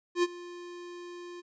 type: tone with ADSR envelope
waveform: square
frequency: 351.1 Hz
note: F4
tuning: 9 cents sharp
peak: -22 dBFS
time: 0.15-1.42 s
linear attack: 81 ms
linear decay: 35 ms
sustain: -20 dB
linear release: 26 ms
effects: resampled to 16000 Hz